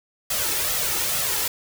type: noise with flanger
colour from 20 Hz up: white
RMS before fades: -24 dBFS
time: 0.3-1.48 s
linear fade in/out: 5 ms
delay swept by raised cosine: 1.5 to 2.3 ms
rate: 2.3 Hz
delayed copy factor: +0.55
effects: none